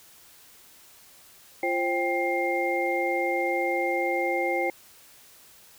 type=tone cluster; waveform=sine; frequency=346.8 / 529 / 787 / 2116 Hz; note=F4 / C5 / G5 / C7; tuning=-12 / +19 / +7 / +19 cents; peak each=-29 dBFS; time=1.63-4.7 s; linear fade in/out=2 ms; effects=white hiss -53 dBFS RMS until 5.78 s